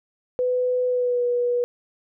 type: tone with pitch glide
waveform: sine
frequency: 500 to 486 Hz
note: B4 to B4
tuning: +21 to -28 cents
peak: -19 dBFS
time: 0.39-1.64 s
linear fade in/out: 0 ms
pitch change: -49 cents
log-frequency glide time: 0.87-1.24 s
effects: none